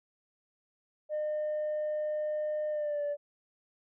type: tone with pitch glide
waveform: sine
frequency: 607 to 581.6 Hz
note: D#5 to D5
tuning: -43 to -17 cents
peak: -28 dBFS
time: 1.09-3.17 s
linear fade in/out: 50 ms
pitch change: -74 cents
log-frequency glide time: 2.7-3.03 s
effects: tanh soft clip ceiling -28 dBFS